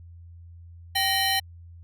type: tone cluster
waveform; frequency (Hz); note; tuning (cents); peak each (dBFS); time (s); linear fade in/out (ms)
square; 776 / 1871 / 3041 / 4080; G5 / A#6 / F#7 / C8; -18 / +6 / +47 / -44; -28; 0.95-1.4; 10
effects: added 85 Hz sine -43 dBFS peak until 1.83 s